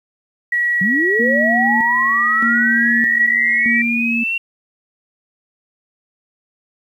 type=tone; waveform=sine; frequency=1923 Hz; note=B6; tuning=47 cents flat; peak=-14 dBFS; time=0.52-3.82 s; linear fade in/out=5 ms
type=linear sweep; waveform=sine; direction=up; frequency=174.61 to 2754 Hz; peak=-17 dBFS; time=0.81-4.38 s; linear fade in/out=5 ms
type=tone with tremolo; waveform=sine; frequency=233.1 Hz; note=A#3; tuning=in tune; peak=-18 dBFS; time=1.19-4.24 s; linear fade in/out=10 ms; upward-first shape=square; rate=0.81 Hz; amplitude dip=80%
effects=8-bit